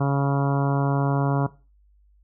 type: harmonic tone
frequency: 139.5 Hz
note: C#3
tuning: 11 cents sharp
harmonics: 1 / 2 / 3 / 4 / 5 / 6 / 7 / 8 / 9 / 10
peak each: -20 / -27 / -31 / -33 / -31 / -36 / -34 / -35 / -40 / -39 dBFS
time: 0-1.47 s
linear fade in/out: 10 ms
effects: noise-tail reverb RT60 0.3 s tail -17 dB re dry + added 50 Hz sine -55 dBFS peak until 2.23 s